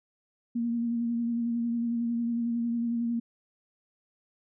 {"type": "tone with vibrato", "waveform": "sine", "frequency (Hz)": 234.5, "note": "A#3", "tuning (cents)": 11, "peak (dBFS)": -26, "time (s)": [0.55, 3.2], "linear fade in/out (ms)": 10, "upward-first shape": "sine", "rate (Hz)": 11, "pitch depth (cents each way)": 25, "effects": []}